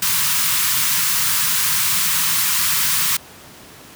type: band-stop noise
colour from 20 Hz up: white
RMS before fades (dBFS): -18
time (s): 0.02-3.17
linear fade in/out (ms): 5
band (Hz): 200 to 920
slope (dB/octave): 96
effects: pink hiss -41 dBFS RMS until 3.95 s + high-pass 100 Hz 12 dB/octave